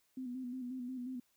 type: tone with vibrato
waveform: sine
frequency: 252.1 Hz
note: B3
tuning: 36 cents sharp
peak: -39 dBFS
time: 0.17-1.2 s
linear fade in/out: 5 ms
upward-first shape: square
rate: 5.6 Hz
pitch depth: 47 cents each way
effects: white hiss -75 dBFS RMS until 1.36 s